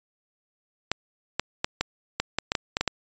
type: clicks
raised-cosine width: 0.2 ms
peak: -6 dBFS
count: 11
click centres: 0.916 / 1.396 / 1.645 / 1.81 / 2.2 / 2.386 / 2.519 / 2.552 / 2.769 / 2.81 / 2.877 s
effects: resampled to 16000 Hz